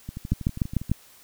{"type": "two click trains", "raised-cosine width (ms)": 5, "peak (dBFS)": [-9, -21], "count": [5, 11], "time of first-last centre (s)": [[0.32, 0.916], [0.09, 0.896]], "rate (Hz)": [6.71, 12.4], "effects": ["white hiss -53 dBFS RMS until 1.23 s"]}